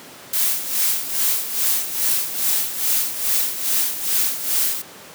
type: noise with tremolo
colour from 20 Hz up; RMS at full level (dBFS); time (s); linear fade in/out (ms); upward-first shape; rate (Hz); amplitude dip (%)
blue; -18; 0.33-4.82; 5; sine; 2.4; 70
effects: pink hiss -40 dBFS RMS until 5.14 s + high-pass 200 Hz 12 dB/octave